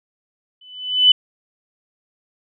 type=tone with exponential growth; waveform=sine; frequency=3002 Hz; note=F#7; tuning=24 cents sharp; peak=-5 dBFS; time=0.61-1.12 s; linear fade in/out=5 ms; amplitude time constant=110 ms; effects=none